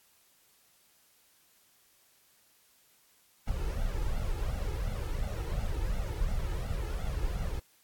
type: noise with flanger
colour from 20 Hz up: brown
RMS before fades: -32 dBFS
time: 3.47-7.6 s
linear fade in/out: 10 ms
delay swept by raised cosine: 1.4 to 2.36 ms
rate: 2.8 Hz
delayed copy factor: +0.8
effects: white hiss -65 dBFS RMS until 7.83 s + AAC 64 kbps